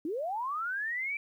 sine linear sweep, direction up, 286.5 to 2349 Hz, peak -31 dBFS, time 0.05-1.17 s, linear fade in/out 2 ms, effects 11-bit

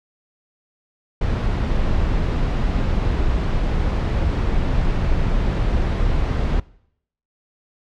brown noise, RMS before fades -19 dBFS, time 1.21-6.6 s, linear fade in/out 5 ms, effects noise-tail reverb RT60 0.7 s tail -22 dB re dry + low-pass 4000 Hz 12 dB/octave

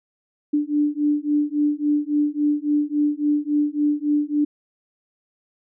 sine beating tone pair, 293.3 / 296.9 Hz, D4 / D4, -2 / +19 cents, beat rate 3.6 Hz, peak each -21 dBFS, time 0.53-4.45 s, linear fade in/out 10 ms, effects none

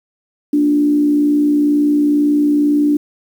sine tone with frequency modulation, 293.7 Hz, D4, in tune, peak -10 dBFS, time 0.53-2.97 s, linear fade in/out 5 ms, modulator 62.1 Hz, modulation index 0.34, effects 7-bit

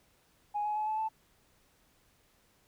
sine tone with pitch steps, 830.6 / 842.2 / 854 / 865.9 / 878 Hz, G#5 / G#5 / G#5 / A5 / A5, 0 / +24 / +48 / -28 / -4 cents, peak -29 dBFS, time 0.54-1.09 s, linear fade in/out 20 ms, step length 110 ms, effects tanh soft clip ceiling -25 dBFS + pink hiss -68 dBFS RMS until 2.67 s

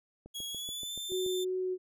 click train, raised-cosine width 2 ms, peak -35 dBFS, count 8, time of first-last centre 0.26-1.263 s, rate 6.98 Hz
sawtooth tone with pitch glide, 3322 to 3560 Hz, G#7 to A7, 0 to +20 cents, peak -34 dBFS, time 0.34-1.45 s, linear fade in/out 20 ms, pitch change +120 cents, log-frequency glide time 0.49-0.95 s
sine tone with vibrato, 369.8 Hz, F#4, 1 cent flat, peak -30 dBFS, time 1.09-1.78 s, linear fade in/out 50 ms, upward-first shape triangle, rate 2.6 Hz, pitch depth 8 cents each way
effects none

